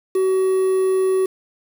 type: tone with quantisation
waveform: triangle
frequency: 378 Hz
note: F#4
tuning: 37 cents sharp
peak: -13 dBFS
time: 0.15-1.26 s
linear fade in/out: 5 ms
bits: 6
effects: none